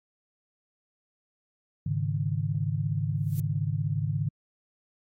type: chord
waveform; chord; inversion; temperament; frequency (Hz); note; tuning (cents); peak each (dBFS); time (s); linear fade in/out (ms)
sine; Ab suspended fourth; none; equal; 103.83 / 138.59 / 155.56; Ab2 / Db3 / Eb3; 0 / 0 / 0; -30; 1.86-4.29; 5
type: noise with exponential growth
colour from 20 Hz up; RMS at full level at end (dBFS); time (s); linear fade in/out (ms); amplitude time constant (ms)
violet; -39; 3.16-3.4; 1; 51
effects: AAC 48 kbps